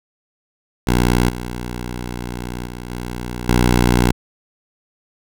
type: tone with level steps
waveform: 10% pulse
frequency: 60.6 Hz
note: B1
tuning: 32 cents flat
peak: -5 / -17 / -21 / -17 / -4 dBFS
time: 0.87-4.12 s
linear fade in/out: 5 ms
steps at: 1.29 / 2.66 / 2.9 / 3.49 s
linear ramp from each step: 2 ms
effects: none